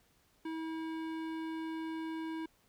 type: tone with hard clipping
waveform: sine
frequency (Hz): 322.1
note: E4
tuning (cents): -40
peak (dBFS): -39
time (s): 0.45-2.46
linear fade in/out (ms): 5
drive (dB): 16
effects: pink hiss -70 dBFS RMS until 2.68 s